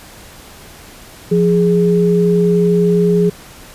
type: tone pair together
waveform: sine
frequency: 174.61 / 415.3 Hz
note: F3 / G#4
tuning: 0 / 0 cents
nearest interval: octave + minor third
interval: 1500 cents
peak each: -12 dBFS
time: 1.31-3.3 s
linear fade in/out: 10 ms
effects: pink hiss -38 dBFS RMS until 3.74 s + resampled to 32000 Hz